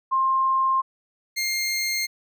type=tone pair in turn; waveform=sine / 20% pulse; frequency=1059 / 2118 Hz; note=C6 / C7; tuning=+21 / +21 cents; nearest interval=octave; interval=1200 cents; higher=second; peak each=-18 dBFS; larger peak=neither; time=0.11-0.82 / 1.36-2.07 s; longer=neither; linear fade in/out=20 ms; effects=none